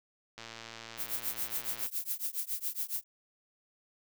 click train, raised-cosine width 0.2 ms, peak -27 dBFS, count 170, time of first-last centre 0.38-1.862 s, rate 114 Hz
violet noise with tremolo, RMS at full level -32 dBFS, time 0.97-3.04 s, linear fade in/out 50 ms, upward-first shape triangle, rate 7.2 Hz, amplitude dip 100%
effects none

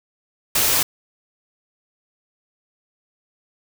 white noise, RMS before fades -18 dBFS, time 0.55-0.83 s, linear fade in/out 5 ms, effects none

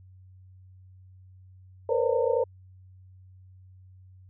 sine tone cluster, 461.4 / 490.3 / 524 / 578 / 910 Hz, A#4 / B4 / C5 / D5 / A#5, -18 / -13 / +2 / -28 / -42 cents, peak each -27 / -27 / -27 / -31 / -34 dBFS, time 1.89-2.44 s, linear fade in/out 5 ms, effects added 93 Hz sine -49 dBFS peak until 4.29 s

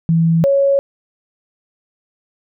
sine tone pair in turn, 164.81 / 554.4 Hz, E3 / C#5, 0 / 0 cents, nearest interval octave + major sixth, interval 2100 cents, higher second, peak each -10 dBFS, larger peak neither, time 0.09-0.44 / 0.44-0.79 s, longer neither, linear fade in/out 0 ms, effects none

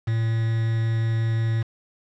triangle tone with quantisation, 113.2 Hz, A2, 50 cents sharp, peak -18 dBFS, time 0.07-1.63 s, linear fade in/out 10 ms, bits 6, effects low-pass 4000 Hz 12 dB/octave

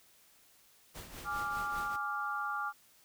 pink noise with tremolo, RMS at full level -45 dBFS, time 0.94-1.97 s, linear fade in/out 20 ms, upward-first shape triangle, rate 5 Hz, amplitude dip 65%
sine chord, D diminished, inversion second, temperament equal, 830.6 / 1174.7 / 1396.9 Hz, Ab5 / D6 / F6, 0 / 0 / 0 cents, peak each -40 / -37 / -37 dBFS, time 1.24-2.73 s, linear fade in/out 50 ms
effects white hiss -64 dBFS RMS until 3.04 s

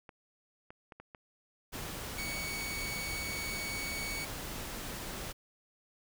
clicks, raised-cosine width 0.5 ms, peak -33 dBFS, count 7, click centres 0.092 / 0.705 / 0.922 / 1 / 1.148 / 1.789 / 1.866 s
pink noise, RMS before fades -41 dBFS, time 1.72-5.33 s, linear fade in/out 20 ms
sawtooth tone, 2241 Hz, C#7, 18 cents sharp, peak -34 dBFS, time 2.18-4.25 s, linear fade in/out 5 ms
effects none

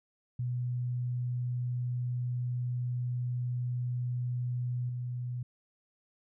sine tone with level steps, 123.3 Hz, B2, 2 cents flat, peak -30 / -33 dBFS, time 0.39-5.43 s, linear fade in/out 5 ms, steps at 4.89 s, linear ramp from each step 2 ms, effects none

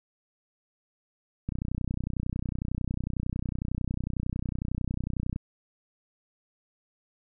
click train, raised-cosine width 5 ms, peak -18 dBFS, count 121, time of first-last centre 1.49-5.361 s, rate 31 Hz, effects none

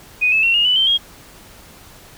sine tone with pitch steps, 2489 / 2604 / 2724 / 2849 / 2981 / 3118 / 3262 Hz, D#7 / E7 / F7 / F7 / F#7 / G7 / G#7, 0 / -22 / -44 / +34 / +12 / -10 / -32 cents, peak -12 dBFS, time 0.21-0.98 s, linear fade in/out 20 ms, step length 110 ms, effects pink hiss -43 dBFS RMS until 2.17 s

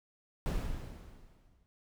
brown noise with exponential decay, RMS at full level -30 dBFS, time 0.46-1.66 s, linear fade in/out 0 ms, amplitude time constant 260 ms, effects none

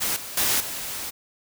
white noise with level steps, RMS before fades -25 / -36 / -22 / -32 dBFS, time 0-1.11 s, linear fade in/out 20 ms, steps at 0.16 / 0.37 / 0.6 s, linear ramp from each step 5 ms, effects none

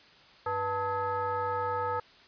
sine tone with frequency modulation, 885 Hz, A5, 10 cents sharp, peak -28 dBFS, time 0.46-2 s, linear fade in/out 5 ms, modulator 394 Hz, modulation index 1.3, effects white hiss -56 dBFS RMS until 2.27 s + resampled to 11025 Hz

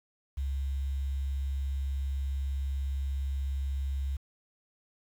sine tone with quantisation, 68.3 Hz, C#2, 25 cents flat, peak -29 dBFS, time 0.37-4.17 s, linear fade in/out 10 ms, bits 9, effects none

